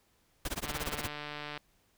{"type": "noise with tremolo", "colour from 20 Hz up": "pink", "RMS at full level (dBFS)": -34, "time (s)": [0.45, 1.08], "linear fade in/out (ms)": 2, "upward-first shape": "sine", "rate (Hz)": 17, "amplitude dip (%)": 100}
{"type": "click train", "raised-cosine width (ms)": 0.3, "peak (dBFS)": -24, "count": 138, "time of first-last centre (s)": [0.65, 1.576], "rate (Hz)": 148}
{"effects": ["pink hiss -70 dBFS RMS until 1.97 s"]}